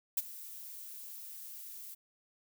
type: noise with ADSR envelope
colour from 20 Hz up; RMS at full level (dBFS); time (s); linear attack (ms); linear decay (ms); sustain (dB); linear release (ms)
violet; -29; 0.17-1.95; 7; 34; -18; 15
effects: none